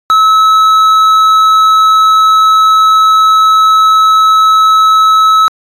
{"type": "tone with hard clipping", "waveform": "sine", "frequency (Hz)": 1296, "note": "E6", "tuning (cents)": -30, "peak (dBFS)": -5, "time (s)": [0.1, 5.48], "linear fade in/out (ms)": 0, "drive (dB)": 6, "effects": ["AAC 64 kbps"]}